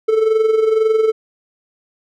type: tone with amplitude modulation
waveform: triangle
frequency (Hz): 440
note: A4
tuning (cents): 0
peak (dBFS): -7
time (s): 0.08-1.12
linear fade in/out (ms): 10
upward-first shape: sine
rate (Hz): 22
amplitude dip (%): 60
effects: none